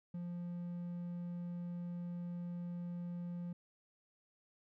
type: tone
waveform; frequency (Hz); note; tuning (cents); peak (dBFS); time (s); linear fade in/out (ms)
triangle; 174.61; F3; 0; -38; 0.14-3.53; 5
effects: none